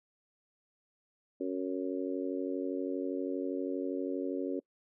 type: harmonic tone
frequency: 92.5 Hz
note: F#2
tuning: in tune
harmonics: 3 / 4 / 5 / 6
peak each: -35 / -37 / -39 / -41 dBFS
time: 1.4-4.6 s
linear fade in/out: 10 ms
effects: noise-tail reverb RT60 0.1 s tail -25 dB re dry